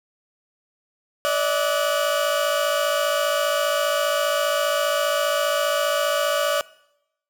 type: tone cluster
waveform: 30% pulse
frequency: 580 / 635 / 1475 Hz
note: D5 / D#5 / F#6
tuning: -22 / +35 / -6 cents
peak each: -19 / -23 / -25 dBFS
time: 1.25-6.61 s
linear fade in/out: 0 ms
effects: noise-tail reverb RT60 0.8 s tail -21 dB re dry